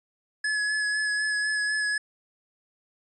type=tone with vibrato; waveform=square; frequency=1700 Hz; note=G#6; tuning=40 cents sharp; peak=-25 dBFS; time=0.44-1.98 s; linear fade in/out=5 ms; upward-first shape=sine; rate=4 Hz; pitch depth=18 cents each way; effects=resampled to 24000 Hz